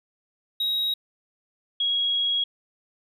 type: tone pair in turn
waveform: triangle / sine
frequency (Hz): 3808 / 3309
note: A#7 / G#7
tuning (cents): +36 / -7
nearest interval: major second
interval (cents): 243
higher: first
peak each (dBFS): -21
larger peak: neither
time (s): 0.6-0.94 / 1.8-2.44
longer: second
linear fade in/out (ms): 5
effects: none